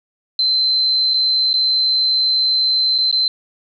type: tone with dropouts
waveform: sine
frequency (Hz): 4084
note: C8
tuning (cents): -43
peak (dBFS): -13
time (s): 0.39-3.28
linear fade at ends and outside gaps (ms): 2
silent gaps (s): 1.137-1.141 / 1.532-1.539 / 2.981-2.985 / 3.114-3.126
effects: none